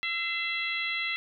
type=harmonic tone with a mistuned harmonic; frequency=669 Hz; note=E5; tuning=25 cents sharp; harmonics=2 / 3 / 4 / 5 / 6; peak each=-41 / -31 / -34 / -36 / -40 dBFS; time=0.03-1.16 s; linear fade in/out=0 ms; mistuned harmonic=3; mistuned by=+39 cents; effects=none